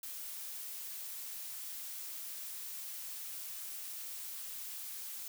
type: noise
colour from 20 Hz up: blue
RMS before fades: -44 dBFS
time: 0.03-5.28 s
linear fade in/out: 2 ms
effects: none